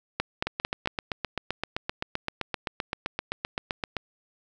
two click trains, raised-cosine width 0.3 ms, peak -12 / -9 dBFS, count 28 / 4, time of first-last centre 0.47-3.967 / 0.2-0.874 s, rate 7.72 / 4.45 Hz, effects none

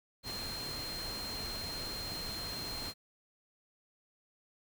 sine tone in noise, 4186 Hz, C8, in tune, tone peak -40 dBFS, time 0.23-2.94 s, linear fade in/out 50 ms, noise pink, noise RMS -43 dBFS, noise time 0.23-2.94 s, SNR 0 dB, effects none

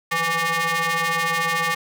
sawtooth ring-modulated tone, 329.6 Hz, E4, in tune, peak -13 dBFS, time 0.11-1.75 s, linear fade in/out 10 ms, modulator 1490 Hz, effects none

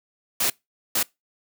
white noise bursts at uneven times, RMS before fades -22 dBFS, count 2, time 0.4-0.5 / 0.95-1.03 s, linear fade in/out 5 ms, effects noise-tail reverb RT60 0.2 s tail -24 dB re dry + high-pass 150 Hz 12 dB/octave

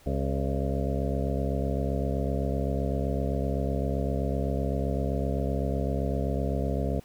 harmonic tone with a mistuned harmonic, 67.8 Hz, C#2, 38 cents flat, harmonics 1 / 2 / 3 / 4 / 6 / 7 / 8 / 9 / 10, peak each -29 / -32 / -34 / -35 / -37 / -37 / -38 / -39 / -39 dBFS, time 0.06-7 s, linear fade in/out 5 ms, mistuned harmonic 9, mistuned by -42 cents, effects pink hiss -57 dBFS RMS until 7.04 s

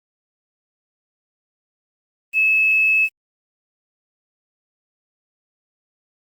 sine tone with quantisation, 2596 Hz, E7, 27 cents flat, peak -13 dBFS, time 2.33-3.09 s, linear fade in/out 50 ms, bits 7, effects Opus 32 kbps

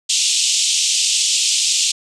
white band-pass noise, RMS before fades -17 dBFS, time 0.09-1.92 s, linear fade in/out 10 ms, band 2700 to 8200 Hz, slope 48 dB/octave, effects none

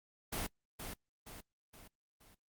pink noise with echo, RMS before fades -38 dBFS, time 0.32-0.47 s, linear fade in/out 10 ms, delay 470 ms, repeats 4, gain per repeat -6 dB, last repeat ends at 2.35 s, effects noise-tail reverb RT60 0.1 s tail -26 dB re dry + Opus 24 kbps

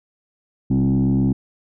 sine tone with frequency modulation, 195 Hz, G3, 9 cents flat, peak -13 dBFS, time 0.7-1.33 s, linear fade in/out 10 ms, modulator 67.8 Hz, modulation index 1.4, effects tanh soft clip ceiling -12 dBFS

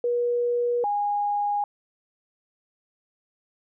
sine tone pair in turn, 481.6 / 821.1 Hz, B4 / G#5, -44 / -20 cents, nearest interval major sixth, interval 924 cents, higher second, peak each -21 / -22 dBFS, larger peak first, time 0.04-0.84 / 0.84-1.64 s, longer neither, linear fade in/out 2 ms, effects none

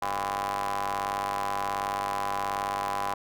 sawtooth ring-modulated tone, 98.7 Hz, G2, 12 cents sharp, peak -21 dBFS, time 0.02-3.14 s, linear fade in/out 5 ms, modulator 909 Hz, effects none

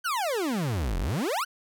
40% pulse exponential two-way sweep, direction down then up, 1568 to 39.64 to 1568 Hz, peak -25 dBFS, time 0.04-1.45 s, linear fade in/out 20 ms, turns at 0.99 s, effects none

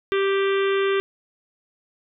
harmonic tone, 392 Hz, G4, in tune, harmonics 1 / 3 / 4 / 5 / 6 / 7 / 8 / 9, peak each -19 / -29 / -31 / -33 / -35 / -36 / -37 / -38 dBFS, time 0.12-1 s, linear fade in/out 0 ms, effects none

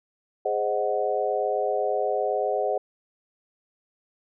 sine chord, Ab dominant seventh, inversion none, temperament equal, 415.3 / 523.3 / 622.3 / 740 Hz, Ab4 / C5 / Eb5 / Gb5, 0 / 0 / 0 / 0 cents, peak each -28 dBFS, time 0.45-2.78 s, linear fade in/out 5 ms, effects none

